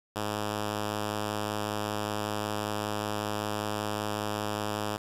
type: tone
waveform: 5% pulse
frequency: 105.2 Hz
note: G#2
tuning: 23 cents sharp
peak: -19 dBFS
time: 0.15-4.98 s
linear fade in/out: 20 ms
effects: resampled to 32000 Hz + 8-bit